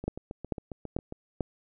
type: two click trains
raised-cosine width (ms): 2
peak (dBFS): -15 / -24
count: 4 / 9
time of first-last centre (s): 0.08-1.407 / 0.04-1.124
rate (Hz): 2.26 / 7.38
effects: none